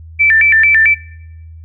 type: tone with vibrato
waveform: sine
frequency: 2033 Hz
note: B6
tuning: 50 cents sharp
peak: -6 dBFS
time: 0.19-0.95 s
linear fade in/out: 20 ms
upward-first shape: square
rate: 4.5 Hz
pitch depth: 230 cents each way
effects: noise-tail reverb RT60 0.9 s tail -24 dB re dry + added 81 Hz sine -31 dBFS peak until 1.64 s